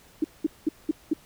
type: tone bursts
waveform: sine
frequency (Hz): 311.1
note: D#4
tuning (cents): 0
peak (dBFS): -19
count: 5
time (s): 0.22-1.135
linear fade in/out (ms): 5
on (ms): 23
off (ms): 200
effects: pink hiss -55 dBFS RMS until 1.25 s